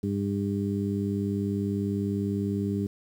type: harmonic tone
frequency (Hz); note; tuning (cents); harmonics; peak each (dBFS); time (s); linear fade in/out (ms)
100; G2; +35; 1 / 2 / 3 / 4; -31 / -28 / -33 / -34; 0.03-2.87; 5
effects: 9-bit